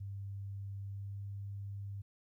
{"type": "tone with pitch glide", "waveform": "sine", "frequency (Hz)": [99, 99.8], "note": ["G2", "G2"], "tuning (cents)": [18, 32], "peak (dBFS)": -40, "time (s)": [0, 2.02], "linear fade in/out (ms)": 10, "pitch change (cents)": 14, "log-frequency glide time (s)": [0.88, 1.14], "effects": ["13-bit"]}